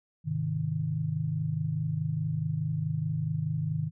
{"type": "chord", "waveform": "sine", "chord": "Ab major", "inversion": "none", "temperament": "equal", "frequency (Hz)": [103.83, 130.81, 155.56], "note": ["Ab2", "C3", "Eb3"], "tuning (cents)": [0, 0, 0], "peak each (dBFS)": [-35, -34, -29], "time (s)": [0.24, 3.91], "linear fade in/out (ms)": 50, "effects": []}